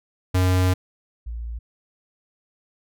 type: tone pair in turn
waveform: square / sine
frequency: 92 / 57.53 Hz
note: F#2 / A#1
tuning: -9 / -22 cents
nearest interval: minor sixth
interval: 813 cents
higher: first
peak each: -17 / -28 dBFS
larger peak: first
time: 0.34-0.74 / 1.26-1.59 s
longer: first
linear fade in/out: 10 ms
effects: none